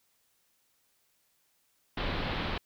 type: low-pass noise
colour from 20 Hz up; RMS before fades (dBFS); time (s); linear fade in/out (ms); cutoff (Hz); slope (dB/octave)
pink; -33; 1.97-2.58; 5; 4200; 48
effects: white hiss -72 dBFS RMS until 2.65 s

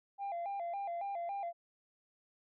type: tone with vibrato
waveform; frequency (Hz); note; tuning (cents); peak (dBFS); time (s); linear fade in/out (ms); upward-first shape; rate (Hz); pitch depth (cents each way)
sine; 740; F#5; 0; -34; 0.18-1.53; 50; square; 3.6; 130
effects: tanh soft clip ceiling -35 dBFS

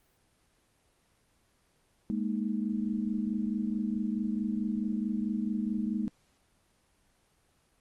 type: chord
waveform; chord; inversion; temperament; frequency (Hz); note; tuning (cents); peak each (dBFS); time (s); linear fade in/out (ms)
sine; Ab suspended second; none; equal with one note detuned; 207.7 / 232.3 / 311.1; Ab3 / Bb3 / Eb4; 0 / -6 / 0; -31 / -33 / -37; 2.1-6.08; 0
effects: pink hiss -69 dBFS RMS until 7.8 s + Opus 24 kbps

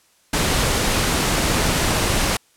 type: noise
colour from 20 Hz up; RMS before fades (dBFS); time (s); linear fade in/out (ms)
pink; -19; 0.33-2.37; 5
effects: white hiss -58 dBFS RMS until 2.56 s + low-pass 11000 Hz 12 dB/octave

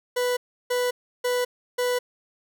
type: tone bursts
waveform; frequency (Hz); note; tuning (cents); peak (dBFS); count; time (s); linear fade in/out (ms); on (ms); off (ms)
40% pulse; 493.9; B4; 0; -21; 4; 0.16-1.99; 10; 210; 330
effects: none

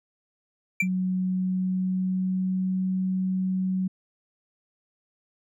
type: tone with exponential decay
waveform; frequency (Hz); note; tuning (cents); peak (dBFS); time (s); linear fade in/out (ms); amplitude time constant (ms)
triangle; 2349; D7; 0; -15; 0.8-0.88; 5; 17
type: tone with pitch glide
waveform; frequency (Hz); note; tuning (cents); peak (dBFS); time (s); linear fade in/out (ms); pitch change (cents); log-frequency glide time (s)
sine; 185 to 186.93; F#3 to F#3; 0 to +18; -23; 0.82-3.88; 10; +18; 1.21-2.88
effects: none

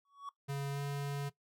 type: tone with exponential growth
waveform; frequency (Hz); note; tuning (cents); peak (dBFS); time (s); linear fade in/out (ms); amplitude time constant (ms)
triangle; 1123; C#6; +22; -36; 0.05-0.29; 2; 52
type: tone with pitch glide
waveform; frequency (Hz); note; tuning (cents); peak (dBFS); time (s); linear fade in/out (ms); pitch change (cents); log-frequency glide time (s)
square; 140 to 141.63; C#3 to C#3; +18 to +38; -36; 0.48-1.3; 20; +20; 0.71-0.8
effects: noise-tail reverb RT60 0.1 s tail -17 dB re dry

